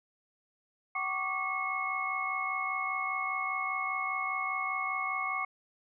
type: tone cluster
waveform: sine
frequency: 759 / 1115 / 1180 / 2180 Hz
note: F#5 / C#6 / D6 / C#7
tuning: +44 / +10 / +8 / -29 cents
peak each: -39 / -36 / -36 / -34 dBFS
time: 0.95-5.45 s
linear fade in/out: 5 ms
effects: none